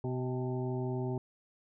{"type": "harmonic tone with a mistuned harmonic", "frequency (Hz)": 126.8, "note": "B2", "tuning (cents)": 46, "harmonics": [1, 2, 3, 5, 6, 7], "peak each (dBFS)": [-34, -39, -37, -46, -48, -48], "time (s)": [0.04, 1.18], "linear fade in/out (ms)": 2, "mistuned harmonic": 6, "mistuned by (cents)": 75, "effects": []}